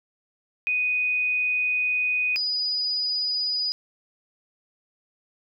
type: tone pair in turn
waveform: sine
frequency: 2489 / 4942 Hz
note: D#7 / D#8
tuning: 0 / -13 cents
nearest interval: octave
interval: 1187 cents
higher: second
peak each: -21 / -23 dBFS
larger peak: first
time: 0.67-2.36 / 2.36-3.72 s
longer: first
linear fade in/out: 0 ms
effects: none